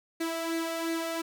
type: tone with flanger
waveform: sawtooth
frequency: 329.6 Hz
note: E4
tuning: in tune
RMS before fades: -32 dBFS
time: 0.2-1.22 s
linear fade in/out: 10 ms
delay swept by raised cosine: 0.46 to 1.66 ms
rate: 2.8 Hz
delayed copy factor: +0.55
effects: none